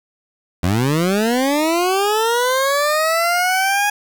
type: linear sweep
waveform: 20% pulse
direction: up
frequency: 82.3 to 830.6 Hz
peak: -10 dBFS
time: 0.63-3.9 s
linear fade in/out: 5 ms
effects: 7-bit